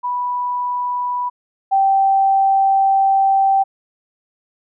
sine tone pair in turn, 984 / 779.2 Hz, B5 / G5, -7 / -11 cents, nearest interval major third, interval 404 cents, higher first, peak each -18 / -11 dBFS, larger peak second, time 0.03-1.3 / 1.71-3.64 s, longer second, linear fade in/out 20 ms, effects none

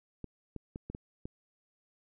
clicks, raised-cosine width 3 ms, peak -27 dBFS, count 6, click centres 0.243 / 0.563 / 0.759 / 0.9 / 0.949 / 1.255 s, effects none

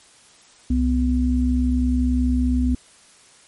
sine tone pair together, 65.66 / 250 Hz, C2 / B3, +7 / +21 cents, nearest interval octave + major seventh, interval 2314 cents, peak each -19 dBFS, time 0.7-2.75 s, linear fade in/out 5 ms, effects white hiss -51 dBFS RMS until 3.47 s + MP3 48 kbps

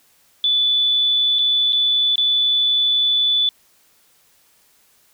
sine tone with dropouts, 3476 Hz, A7, 22 cents flat, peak -14 dBFS, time 0.44-3.49 s, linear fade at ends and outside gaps 1 ms, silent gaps 1.387-1.391 / 1.724-1.73 / 2.157-2.18 s, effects white hiss -57 dBFS RMS until 5.13 s

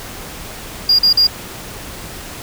sine tone bursts, 4825 Hz, D8, 46 cents sharp, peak -6 dBFS, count 3, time 0.89-1.27 s, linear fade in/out 5 ms, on 98 ms, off 43 ms, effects tanh soft clip ceiling -6 dBFS + pink hiss -31 dBFS RMS until 2.42 s

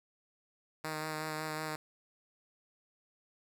5% pulse tone with vibrato, 155.56 Hz, D#3, in tune, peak -25 dBFS, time 0.84-1.76 s, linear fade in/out 5 ms, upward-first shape sine, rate 5.4 Hz, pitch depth 16 cents each way, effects none

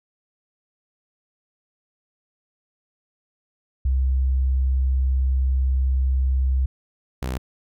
sine / sawtooth tone pair in turn, 65.41 / 63.81 Hz, C2 / C2, 0 / -43 cents, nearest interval unison, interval 43 cents, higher first, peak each -17 / -21 dBFS, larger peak first, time 3.85-6.66 / 7.22-7.38 s, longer first, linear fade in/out 5 ms, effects none

